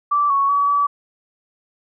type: tone with pitch steps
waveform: sine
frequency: 1164 / 1110 / 1138 / 1147 Hz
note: D6 / C#6 / C#6 / D6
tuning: -16 / +2 / +45 / -41 cents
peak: -14 dBFS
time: 0.11-0.87 s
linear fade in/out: 10 ms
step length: 190 ms
effects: none